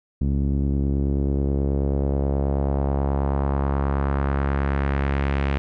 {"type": "tone with low-pass filter sweep", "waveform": "sawtooth", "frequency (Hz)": 69.3, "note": "C#2", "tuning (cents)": 0, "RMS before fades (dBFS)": -22, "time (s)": [0.21, 5.58], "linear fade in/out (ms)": 0, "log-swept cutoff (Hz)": [230, 2500], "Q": 1.6, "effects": []}